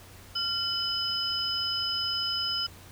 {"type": "tone cluster", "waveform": "sine", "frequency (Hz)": [1382, 2998, 5070], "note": ["F6", "F#7", "D#8"], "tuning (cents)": [-19, 22, 32], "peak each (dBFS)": [-36, -32, -29], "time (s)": [0.35, 2.67], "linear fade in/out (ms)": 10, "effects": ["added 92 Hz sine -51 dBFS peak until 2.91 s", "pink hiss -51 dBFS RMS until 2.91 s"]}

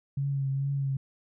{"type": "tone with vibrato", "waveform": "sine", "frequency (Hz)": 137.7, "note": "C#3", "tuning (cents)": -11, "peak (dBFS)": -26, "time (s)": [0.17, 0.97], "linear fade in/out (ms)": 5, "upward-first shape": "triangle", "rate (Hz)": 2.3, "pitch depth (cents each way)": 35, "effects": []}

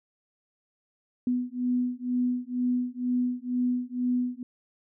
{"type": "beating tone pair", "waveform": "sine", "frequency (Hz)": [246.9, 249], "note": ["B3", "B3"], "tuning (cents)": [0, 14], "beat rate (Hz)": 2.1, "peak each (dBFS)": -28, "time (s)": [1.27, 4.43], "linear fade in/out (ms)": 2, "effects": []}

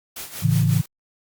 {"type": "noise with tremolo", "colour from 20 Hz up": "white", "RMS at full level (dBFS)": -32, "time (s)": [0.16, 0.86], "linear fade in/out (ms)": 5, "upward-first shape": "sine", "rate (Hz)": 5.5, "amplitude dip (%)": 70}
{"type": "chord", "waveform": "sine", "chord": "A major", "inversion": "none", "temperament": "equal", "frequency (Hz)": [110, 138.59, 164.81], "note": ["A2", "C#3", "E3"], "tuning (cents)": [0, 0, 0], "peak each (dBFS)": -20, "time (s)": [0.42, 0.82], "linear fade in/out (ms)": 20}
{"effects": ["Opus 48 kbps"]}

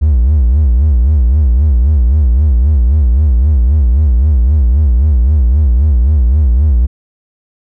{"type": "tone with vibrato", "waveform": "triangle", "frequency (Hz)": 67.1, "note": "C2", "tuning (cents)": 44, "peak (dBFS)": -3, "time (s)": [0.01, 6.87], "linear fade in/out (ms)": 20, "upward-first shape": "sine", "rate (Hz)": 3.8, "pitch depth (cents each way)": 260, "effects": ["tanh soft clip ceiling 0 dBFS"]}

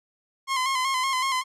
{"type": "tone with vibrato", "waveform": "sawtooth", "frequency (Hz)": 1049, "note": "C6", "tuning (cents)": 4, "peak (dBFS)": -19, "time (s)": [0.47, 1.44], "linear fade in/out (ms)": 50, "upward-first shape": "square", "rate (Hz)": 5.3, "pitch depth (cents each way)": 45, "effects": ["low-pass 9000 Hz 12 dB/octave"]}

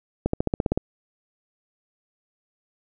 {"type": "accelerating click train", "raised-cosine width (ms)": 2, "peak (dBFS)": -8, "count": 9, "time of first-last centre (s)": [0.26, 0.775], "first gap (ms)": 74, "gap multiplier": 0.96, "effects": []}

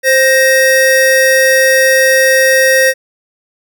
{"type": "tone pair together", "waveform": "square", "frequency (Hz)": [525.3, 1872], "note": ["C5", "A#6"], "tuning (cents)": [7, 7], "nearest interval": "octave + minor seventh", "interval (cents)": 2200, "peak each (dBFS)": -10, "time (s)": [0.03, 2.94], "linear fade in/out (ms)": 50, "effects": []}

